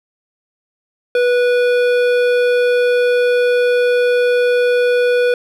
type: tone with hard clipping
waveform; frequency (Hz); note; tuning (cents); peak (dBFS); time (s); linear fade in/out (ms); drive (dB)
sine; 490; B4; -14; -13; 1.15-5.34; 2; 13
effects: none